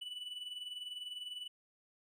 triangle tone with tremolo, 2967 Hz, F#7, 4 cents sharp, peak -38 dBFS, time 0.01-1.48 s, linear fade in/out 10 ms, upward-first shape sine, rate 20 Hz, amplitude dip 65%, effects none

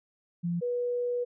sine tone pair in turn, 172.3 / 487.3 Hz, F3 / B4, -23 / -23 cents, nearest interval octave + tritone, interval 1800 cents, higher second, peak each -27 dBFS, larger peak neither, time 0.43-0.61 / 0.61-1.25 s, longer second, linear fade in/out 20 ms, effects none

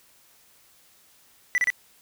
triangle tone bursts, 1975.5 Hz, B6, in tune, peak -17 dBFS, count 3, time 1.55-1.702 s, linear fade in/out 0 ms, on 30 ms, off 31 ms, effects white hiss -58 dBFS RMS until 2.01 s

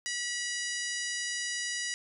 harmonic tone with a mistuned harmonic, 971 Hz, B5, 30 cents flat, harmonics 2 / 3 / 4 / 5 / 6 / 7 / 8 / 9 / 10, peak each -36 / -41 / -44 / -39 / -40 / -41 / -46 / -46 / -47 dBFS, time 0.06-1.94 s, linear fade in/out 0 ms, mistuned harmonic 9, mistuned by +34 cents, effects none

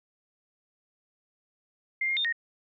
sine tone with pitch steps, 2105 / 2127 / 3638 / 1861 Hz, C7 / C7 / A#7 / A#6, +10 / +28 / -43 / -3 cents, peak -25 dBFS, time 2.01-2.326 s, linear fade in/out 5 ms, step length 79 ms, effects none

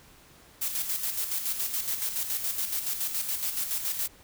blue noise with tremolo, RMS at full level -29 dBFS, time 0.61-4.08 s, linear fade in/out 10 ms, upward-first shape square, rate 7.1 Hz, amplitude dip 50%, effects pink hiss -55 dBFS RMS until 4.23 s

